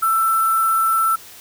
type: tone with sample-and-hold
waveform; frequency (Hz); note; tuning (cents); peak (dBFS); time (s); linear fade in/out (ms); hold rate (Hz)
sine; 1333; E6; +19; -14; 0.02-1.16; 10; 11025
effects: white hiss -41 dBFS RMS until 1.4 s